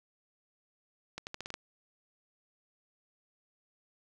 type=accelerating click train; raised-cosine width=0.2 ms; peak=-22 dBFS; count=7; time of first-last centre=1.18-1.541 s; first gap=89 ms; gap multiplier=0.84; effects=none